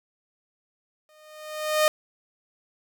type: tone with exponential growth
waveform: sawtooth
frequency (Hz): 614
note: D#5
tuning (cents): -23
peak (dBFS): -12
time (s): 1.09-1.88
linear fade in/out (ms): 1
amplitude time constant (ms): 170
effects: none